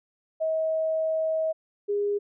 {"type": "tone pair in turn", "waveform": "sine", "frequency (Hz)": [638, 408.6], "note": ["D#5", "G#4"], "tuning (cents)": [43, -28], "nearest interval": "minor sixth", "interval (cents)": 771, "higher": "first", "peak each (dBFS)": -23, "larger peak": "neither", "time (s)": [[0.4, 1.53], [1.88, 2.19]], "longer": "first", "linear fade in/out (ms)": 20, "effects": []}